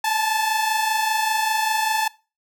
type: tone pair together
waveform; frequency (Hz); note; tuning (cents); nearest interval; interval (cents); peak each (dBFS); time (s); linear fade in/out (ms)
sawtooth; 854.9 / 880; G#5 / A5; +50 / 0; minor second; 50; -21 / -17; 0.04-2.08; 5
effects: noise-tail reverb RT60 0.3 s tail -21 dB re dry